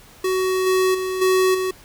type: tone with level steps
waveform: square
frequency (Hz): 374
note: F#4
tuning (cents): +19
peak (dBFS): -19 / -16 / -23 / -15 / -21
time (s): 0.24-1.71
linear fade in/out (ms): 5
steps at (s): 0.66 / 0.94 / 1.21 / 1.54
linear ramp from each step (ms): 10
effects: pink hiss -47 dBFS RMS until 1.84 s